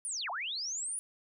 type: linear two-way sweep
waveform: sine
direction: down then up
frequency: 9956 to 653 to 9956 Hz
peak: -34 dBFS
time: 0.05-0.99 s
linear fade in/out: 0 ms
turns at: 0.3 s
effects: none